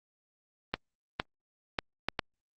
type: clicks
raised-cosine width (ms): 0.3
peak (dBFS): -12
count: 5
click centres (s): 0.74 / 1.199 / 1.788 / 2.086 / 2.192
effects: Opus 24 kbps